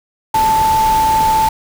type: tone in noise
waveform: sine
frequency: 880 Hz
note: A5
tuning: in tune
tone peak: -10 dBFS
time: 0.34-1.49 s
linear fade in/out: 5 ms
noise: pink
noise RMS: -23 dBFS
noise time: 0.34-1.49 s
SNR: +10 dB
effects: none